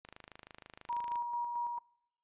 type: click train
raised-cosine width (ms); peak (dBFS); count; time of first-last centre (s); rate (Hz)
0.3; -33; 30; 0.05-1.157; 26.2
type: tone with tremolo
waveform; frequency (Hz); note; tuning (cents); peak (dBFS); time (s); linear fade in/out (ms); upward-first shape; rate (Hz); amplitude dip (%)
sine; 954; A#5; +40; -32; 0.89-1.79; 10; square; 4.5; 35
effects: noise-tail reverb RT60 0.7 s tail -23 dB re dry + resampled to 8000 Hz